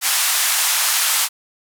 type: band-pass noise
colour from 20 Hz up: white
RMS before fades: -18 dBFS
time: 0.01-1.29 s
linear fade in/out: 50 ms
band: 800 to 13000 Hz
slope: 24 dB/octave
effects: none